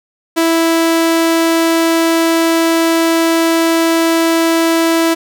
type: tone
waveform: sawtooth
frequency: 329.6 Hz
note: E4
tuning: in tune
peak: -6 dBFS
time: 0.36-5.15 s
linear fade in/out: 20 ms
effects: none